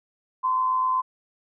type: tone with amplitude modulation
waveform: sine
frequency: 1029 Hz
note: C6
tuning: 29 cents flat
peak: -18 dBFS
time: 0.43-1.02 s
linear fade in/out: 20 ms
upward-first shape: sine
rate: 108 Hz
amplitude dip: 45%
effects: none